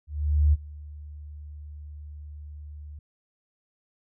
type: tone with ADSR envelope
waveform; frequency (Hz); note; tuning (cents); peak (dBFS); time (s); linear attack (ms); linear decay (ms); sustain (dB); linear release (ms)
sine; 74.3; D2; +21; -15; 0.07-2.99; 460; 31; -23; 4
effects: none